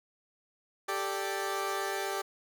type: chord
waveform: 15% pulse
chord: G suspended second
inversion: none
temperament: equal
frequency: 392 / 440 / 587.3 Hz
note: G4 / A4 / D5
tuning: 0 / 0 / 0 cents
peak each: -27 / -32 / -32 dBFS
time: 0.88-2.22 s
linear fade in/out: 10 ms
effects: none